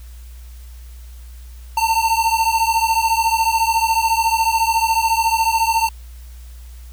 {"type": "beating tone pair", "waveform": "square", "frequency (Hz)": [896, 910], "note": ["A5", "A#5"], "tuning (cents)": [31, -42], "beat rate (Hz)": 14, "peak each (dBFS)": [-18, -19], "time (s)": [1.77, 5.89], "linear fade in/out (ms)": 5, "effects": ["added 60 Hz sine -34 dBFS peak until 6.92 s", "white hiss -50 dBFS RMS until 6.92 s"]}